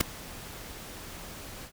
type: noise with ADSR envelope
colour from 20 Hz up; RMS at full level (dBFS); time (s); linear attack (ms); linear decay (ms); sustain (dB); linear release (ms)
pink; -19; 0-1.72; 10; 4; -24; 79
effects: none